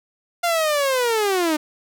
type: linear sweep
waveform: sawtooth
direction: down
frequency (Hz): 701 to 297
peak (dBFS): -14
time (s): 0.43-1.57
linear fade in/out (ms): 10
effects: none